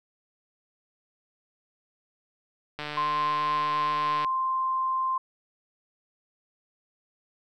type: click train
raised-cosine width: 0.3 ms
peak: -18 dBFS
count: 218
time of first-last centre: 2.79-4.246 s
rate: 149 Hz
type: tone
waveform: sine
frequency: 1046.5 Hz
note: C6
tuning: in tune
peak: -24 dBFS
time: 2.97-5.18 s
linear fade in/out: 5 ms
effects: none